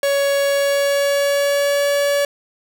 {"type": "tone with pitch glide", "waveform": "45% pulse", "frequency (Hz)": [560, 569.5], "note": ["C#5", "C#5"], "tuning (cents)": [18, 47], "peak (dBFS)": -15, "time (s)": [0.03, 2.25], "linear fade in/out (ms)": 2, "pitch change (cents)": 29, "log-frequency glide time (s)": [0.38, 1.88], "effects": []}